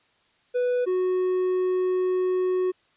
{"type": "tone pair in turn", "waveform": "triangle", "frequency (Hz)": [493.9, 368], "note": ["B4", "F#4"], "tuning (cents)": [0, -9], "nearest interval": "perfect fourth", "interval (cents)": 509, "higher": "first", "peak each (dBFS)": -19, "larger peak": "neither", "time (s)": [[0.54, 0.86], [0.86, 2.72]], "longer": "second", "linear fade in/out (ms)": 20, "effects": ["white hiss -64 dBFS RMS until 2.96 s", "resampled to 8000 Hz"]}